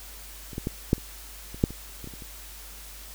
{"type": "clicks", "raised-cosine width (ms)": 3, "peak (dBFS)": [-27, -18, -14, -6, -30, -27, -6, -26, -27, -26, -30, -30], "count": 12, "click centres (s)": [0.532, 0.581, 0.671, 0.931, 0.981, 1.545, 1.639, 1.706, 2.043, 2.074, 2.138, 2.222], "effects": ["added 50 Hz sine -45 dBFS peak until 3.14 s", "white hiss -45 dBFS RMS until 3.14 s"]}